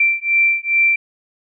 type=beating tone pair; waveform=sine; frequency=2349 / 2351.4 Hz; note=D7 / D7; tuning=0 / +2 cents; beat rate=2.4 Hz; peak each=-16 dBFS; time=0-0.96 s; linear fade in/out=5 ms; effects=none